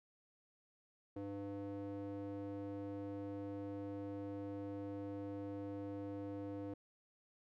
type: tone with band-pass filter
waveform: square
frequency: 100 Hz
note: G2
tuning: 35 cents sharp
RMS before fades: -45 dBFS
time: 1.16-6.74 s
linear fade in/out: 5 ms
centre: 390 Hz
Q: 2.9
effects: none